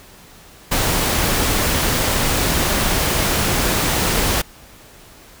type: noise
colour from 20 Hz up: pink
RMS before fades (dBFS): -18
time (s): 0.71-4.42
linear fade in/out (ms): 10
effects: pink hiss -44 dBFS RMS until 5.4 s